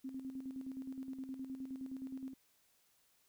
sine tone with tremolo, 264 Hz, C4, 16 cents sharp, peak -40 dBFS, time 0.04-2.34 s, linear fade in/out 10 ms, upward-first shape square, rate 9.6 Hz, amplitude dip 55%, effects white hiss -73 dBFS RMS until 3.28 s

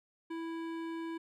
sine tone with hard clipping, 329.6 Hz, E4, in tune, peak -39 dBFS, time 0.3-1.18 s, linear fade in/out 10 ms, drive 15 dB, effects none

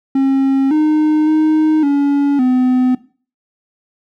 triangle tone with pitch steps, 270.1 / 306.9 / 311 / 283.5 / 253.7 Hz, C#4 / D#4 / D#4 / C#4 / B3, -45 / -24 / -1 / +39 / +47 cents, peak -8 dBFS, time 0.15-2.95 s, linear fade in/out 5 ms, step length 560 ms, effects noise-tail reverb RT60 0.4 s tail -18 dB re dry

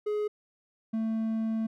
triangle tone pair in turn, 420 / 222.5 Hz, G#4 / A3, +19 / +20 cents, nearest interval major seventh, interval 1099 cents, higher first, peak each -25 dBFS, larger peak neither, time 0.06-0.28 / 0.93-1.67 s, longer second, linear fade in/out 10 ms, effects none

